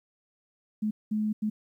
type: tone bursts at uneven times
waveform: sine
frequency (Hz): 213.7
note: G#3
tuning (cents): +50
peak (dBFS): -25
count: 3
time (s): 0.82-0.91 / 1.11-1.33 / 1.42-1.5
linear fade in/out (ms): 10
effects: 11-bit